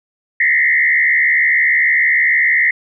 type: tone with frequency modulation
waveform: sine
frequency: 1975.5 Hz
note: B6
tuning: in tune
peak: -10 dBFS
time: 0.4-2.71 s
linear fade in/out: 5 ms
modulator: 73.3 Hz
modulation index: 2.1
effects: none